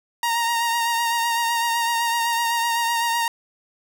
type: tone with vibrato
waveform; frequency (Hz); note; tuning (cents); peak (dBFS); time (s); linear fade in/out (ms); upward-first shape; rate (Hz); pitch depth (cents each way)
sawtooth; 932.3; A#5; 0; -16; 0.23-3.28; 2; triangle; 7.9; 32
effects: none